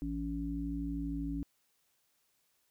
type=harmonic tone; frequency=56.3 Hz; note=A1; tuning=40 cents sharp; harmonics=1 / 3 / 5; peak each=-39 / -42 / -36 dBFS; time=0.02-1.43 s; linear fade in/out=0 ms; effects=white hiss -75 dBFS RMS until 2.7 s